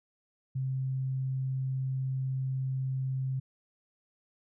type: tone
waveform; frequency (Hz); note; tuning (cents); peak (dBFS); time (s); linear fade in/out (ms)
sine; 131.9; C3; +14; -29; 0.55-3.4; 10
effects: none